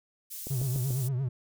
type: high-pass noise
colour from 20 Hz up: pink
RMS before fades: -40 dBFS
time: 0.3-1.09 s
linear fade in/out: 20 ms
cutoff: 8900 Hz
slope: 12 dB/octave
type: click train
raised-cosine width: 2 ms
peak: -26 dBFS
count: 4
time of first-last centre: 0.47-0.906 s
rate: 6.88 Hz
type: tone with vibrato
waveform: triangle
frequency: 130 Hz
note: C3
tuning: 11 cents flat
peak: -25 dBFS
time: 0.5-1.29 s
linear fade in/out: 10 ms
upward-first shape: triangle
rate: 8.7 Hz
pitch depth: 150 cents each way
effects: none